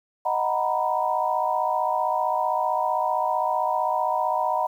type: chord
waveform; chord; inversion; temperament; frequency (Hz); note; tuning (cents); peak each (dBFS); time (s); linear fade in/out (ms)
sine; B major seventh; first; equal; 622.3 / 740 / 932.3 / 987.8; D#5 / F#5 / A#5 / B5; 0 / 0 / 0 / 0; -28 / -26 / -26 / -27; 0.25-4.67; 10
effects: 9-bit